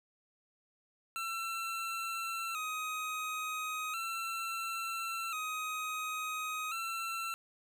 25% pulse tone with vibrato, 1300 Hz, E6, 24 cents flat, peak -32 dBFS, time 1.16-7.34 s, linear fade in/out 0 ms, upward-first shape square, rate 0.36 Hz, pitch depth 60 cents each way, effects none

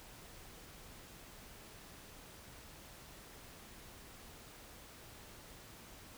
silence, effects pink hiss -55 dBFS RMS until 6.17 s

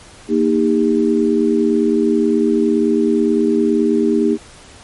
sine chord, Eb major, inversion second, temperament equal with one note detuned, 233.1 / 311.1 / 400.7 Hz, Bb3 / Eb4 / G4, 0 / 0 / +38 cents, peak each -16 dBFS, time 0.28-4.38 s, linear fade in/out 50 ms, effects pink hiss -41 dBFS RMS until 4.83 s + MP3 48 kbps

